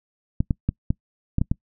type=clicks; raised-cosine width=5 ms; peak=-8 dBFS; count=7; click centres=0.405 / 0.508 / 0.69 / 0.905 / 1.384 / 1.415 / 1.515 s; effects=noise-tail reverb RT60 0.1 s tail -25 dB re dry